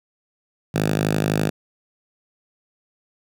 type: tone with high-pass filter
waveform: 5% pulse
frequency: 51.91 Hz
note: G#1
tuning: in tune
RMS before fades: -21 dBFS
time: 0.74-1.5 s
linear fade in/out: 10 ms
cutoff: 140 Hz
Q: 2.4
effects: none